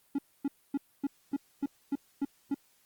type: tone bursts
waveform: triangle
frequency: 279.7 Hz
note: C#4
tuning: 16 cents sharp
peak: -25 dBFS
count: 9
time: 0.15-2.545 s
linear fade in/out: 5 ms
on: 35 ms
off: 260 ms
effects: white hiss -67 dBFS RMS until 2.85 s + Opus 32 kbps